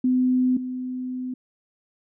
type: tone pair in turn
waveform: sine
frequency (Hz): 253.9 / 253.9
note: B3 / B3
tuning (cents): +48 / +48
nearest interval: unison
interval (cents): 0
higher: neither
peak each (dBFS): -17 / -27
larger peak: first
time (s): 0.04-0.57 / 0.57-1.34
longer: second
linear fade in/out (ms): 5
effects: none